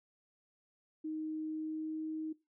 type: tone with pitch glide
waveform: sine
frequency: 312.3 to 314.3 Hz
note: D#4 to D#4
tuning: +7 to +18 cents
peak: -36 dBFS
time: 1.04-2.33 s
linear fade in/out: 10 ms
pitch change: +11 cents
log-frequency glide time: 1.46-2.03 s
effects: noise-tail reverb RT60 0.2 s tail -17 dB re dry